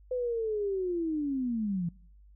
sine linear sweep, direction down, 509 to 164.81 Hz, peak -28 dBFS, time 0.11-1.89 s, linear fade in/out 5 ms, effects noise-tail reverb RT60 0.7 s tail -26 dB re dry + added 50 Hz sine -53 dBFS peak until 2.35 s

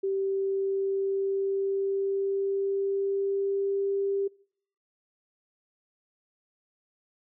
sine tone with pitch glide, 388.9 to 395.5 Hz, G4 to G4, -14 to +15 cents, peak -25 dBFS, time 0.03-4.28 s, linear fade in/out 10 ms, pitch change +29 cents, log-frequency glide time 0.14-3.88 s, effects noise-tail reverb RT60 0.6 s tail -25 dB re dry

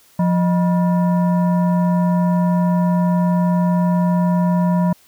sine tone with frequency modulation, 176.3 Hz, F3, 17 cents sharp, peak -13 dBFS, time 0.19-4.93 s, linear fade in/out 5 ms, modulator 795 Hz, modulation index 0.53, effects white hiss -52 dBFS RMS until 5.07 s

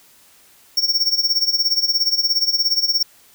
square tone with tremolo, 5490 Hz, F8, 31 cents flat, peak -13 dBFS, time 0.77-3.03 s, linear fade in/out 5 ms, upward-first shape sine, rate 17 Hz, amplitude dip 80%, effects white hiss -51 dBFS RMS until 3.34 s

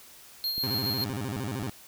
square tone with tremolo, 4223 Hz, C8, 15 cents sharp, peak -27 dBFS, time 0.44-1.04 s, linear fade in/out 0 ms, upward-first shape sine, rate 7.2 Hz, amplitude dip 40%
click train, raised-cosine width 3 ms, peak -29 dBFS, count 5, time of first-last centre 0.58-1.624 s, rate 3.83 Hz
20% pulse tone with vibrato, 116.3 Hz, A#2, 4 cents flat, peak -26 dBFS, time 0.63-1.7 s, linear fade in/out 5 ms, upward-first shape square, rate 13 Hz, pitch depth 230 cents each way
effects white hiss -51 dBFS RMS until 1.87 s

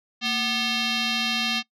sine tone with frequency modulation, 228.5 Hz, A#3, 34 cents flat, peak -20 dBFS, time 0.21-1.63 s, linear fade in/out 50 ms, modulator 979 Hz, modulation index 4.4, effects noise-tail reverb RT60 0.1 s tail -21 dB re dry + tanh soft clip ceiling -20 dBFS

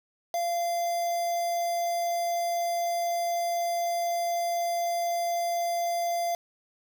triangle tone with quantisation, 689 Hz, F5, 24 cents flat, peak -24 dBFS, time 0.34-6.35 s, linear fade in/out 2 ms, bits 6, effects none

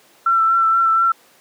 sine tone with vibrato, 1342 Hz, E6, 31 cents sharp, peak -12 dBFS, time 0.26-1.12 s, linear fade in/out 5 ms, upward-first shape sine, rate 4.2 Hz, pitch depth 21 cents each way, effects pink hiss -51 dBFS RMS until 1.4 s + high-pass 300 Hz 12 dB/octave

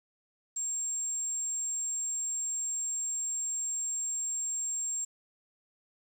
sine tone, 7459 Hz, A#8, in tune, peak -28 dBFS, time 0.56-5.05 s, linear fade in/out 10 ms, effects tanh soft clip ceiling -30 dBFS + 9-bit

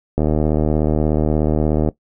click train, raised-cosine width 2 ms, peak -4 dBFS, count 132, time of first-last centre 0.18-1.888 s, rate 76.7 Hz, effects noise-tail reverb RT60 0.1 s tail -17 dB re dry

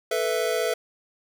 square chord, A suspended second, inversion none, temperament just, 440 / 495 / 660 Hz, A4 / B4 / E5, 0 / +4 / +2 cents, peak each -28 dBFS, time 0.11-0.74 s, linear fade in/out 5 ms, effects none

